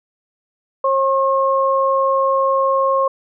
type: tone pair together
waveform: sine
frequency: 539 / 1078 Hz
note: C#5 / C#6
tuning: -49 / -49 cents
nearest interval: octave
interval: 1200 cents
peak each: -16 dBFS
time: 0.84-3.08 s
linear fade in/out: 5 ms
effects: none